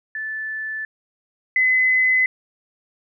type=tone pair in turn; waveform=sine; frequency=1750 / 2027 Hz; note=A6 / B6; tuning=-10 / +45 cents; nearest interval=minor third; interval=255 cents; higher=second; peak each=-25 / -14 dBFS; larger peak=second; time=0.15-0.85 / 1.56-2.26 s; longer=neither; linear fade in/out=2 ms; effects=none